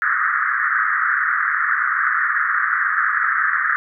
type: band-pass noise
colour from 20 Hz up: pink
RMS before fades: -19 dBFS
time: 0.02-3.76 s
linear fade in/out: 0 ms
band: 1200 to 1900 Hz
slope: 96 dB/octave
effects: none